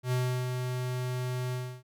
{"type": "tone with ADSR envelope", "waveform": "square", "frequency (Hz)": 126, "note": "B2", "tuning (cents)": 35, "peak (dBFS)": -26, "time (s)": [0.03, 1.83], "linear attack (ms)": 89, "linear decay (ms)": 340, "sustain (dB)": -5, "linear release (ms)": 300, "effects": []}